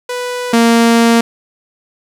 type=tone pair in turn; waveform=sawtooth; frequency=493.9 / 231.8 Hz; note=B4 / A#3; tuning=0 / -10 cents; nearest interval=octave + minor second; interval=1310 cents; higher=first; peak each=-14 / -3 dBFS; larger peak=second; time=0.09-0.53 / 0.53-1.21 s; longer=second; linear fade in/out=5 ms; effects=low-pass 11000 Hz 12 dB/octave + 7-bit